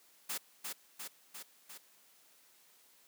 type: noise with echo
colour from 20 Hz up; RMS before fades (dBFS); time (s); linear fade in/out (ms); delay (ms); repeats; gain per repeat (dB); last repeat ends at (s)
white; -38; 0.29-0.38; 10; 350; 4; -3; 1.78
effects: white hiss -65 dBFS RMS until 3.07 s + high-pass 200 Hz 12 dB/octave